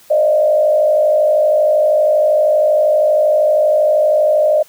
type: tone with frequency modulation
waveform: sine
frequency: 610 Hz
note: D#5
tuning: 34 cents flat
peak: -9 dBFS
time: 0.1-4.63 s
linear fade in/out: 10 ms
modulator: 52.7 Hz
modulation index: 0.77
effects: white hiss -46 dBFS RMS until 4.68 s + high-pass 80 Hz 12 dB/octave